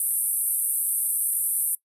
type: band-pass noise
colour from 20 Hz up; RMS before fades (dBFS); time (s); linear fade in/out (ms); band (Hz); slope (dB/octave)
white; -25; 0-1.75; 2; 8700 to 13000; 96
effects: noise-tail reverb RT60 0.1 s tail -21 dB re dry + resampled to 32000 Hz